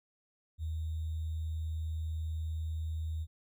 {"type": "tone with sample-and-hold", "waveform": "sine", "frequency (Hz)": 79.8, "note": "D#2", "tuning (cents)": 44, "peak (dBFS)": -33, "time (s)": [0.58, 3.27], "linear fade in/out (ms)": 50, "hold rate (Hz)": 3675, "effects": []}